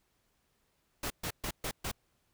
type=noise bursts; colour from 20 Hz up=pink; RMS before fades=-36 dBFS; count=5; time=1.03-1.915 s; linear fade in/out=5 ms; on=73 ms; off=130 ms; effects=pink hiss -75 dBFS RMS until 2.33 s